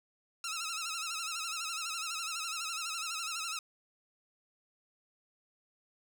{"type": "tone with vibrato", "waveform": "10% pulse", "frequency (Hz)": 1321, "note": "E6", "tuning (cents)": 3, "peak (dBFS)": -27, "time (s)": [0.44, 3.59], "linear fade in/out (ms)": 2, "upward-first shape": "sine", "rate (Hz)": 12, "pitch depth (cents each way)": 88, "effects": []}